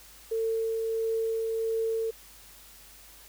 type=tone with tremolo; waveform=sine; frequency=450 Hz; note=A4; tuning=39 cents sharp; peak=-25 dBFS; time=0.31-2.11 s; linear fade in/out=10 ms; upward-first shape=triangle; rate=1.5 Hz; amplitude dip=25%; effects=added 50 Hz sine -58 dBFS peak until 3.28 s + white hiss -52 dBFS RMS until 3.28 s